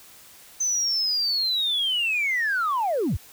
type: linear sweep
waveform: sine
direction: down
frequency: 6190 to 48.76 Hz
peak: -20 dBFS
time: 0.6-3.17 s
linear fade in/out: 10 ms
effects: tanh soft clip ceiling -18 dBFS + white hiss -49 dBFS RMS until 3.32 s